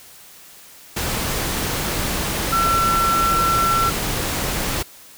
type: tone in noise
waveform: sine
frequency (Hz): 1350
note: E6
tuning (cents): +41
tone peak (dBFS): -16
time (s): 2.52-3.9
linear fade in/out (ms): 10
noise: pink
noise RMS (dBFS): -23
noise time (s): 0.96-4.83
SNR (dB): +4
effects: white hiss -44 dBFS RMS until 5.17 s